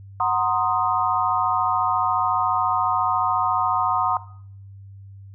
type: chord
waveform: sine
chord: C half-diminished seventh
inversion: second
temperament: equal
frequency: 740 / 932.3 / 1046.5 / 1244.5 Hz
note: Gb5 / Bb5 / C6 / Eb6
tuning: 0 / 0 / 0 / 0 cents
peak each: -24 dBFS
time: 0.2-4.17 s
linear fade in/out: 2 ms
effects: noise-tail reverb RT60 0.6 s tail -17 dB re dry + added 98 Hz sine -39 dBFS peak until 5.34 s